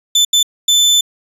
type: tone bursts at uneven times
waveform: 30% pulse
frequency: 3520 Hz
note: A7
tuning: in tune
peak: -6 dBFS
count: 3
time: 0.15-0.25 / 0.33-0.43 / 0.68-1.01 s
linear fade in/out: 5 ms
effects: resampled to 32000 Hz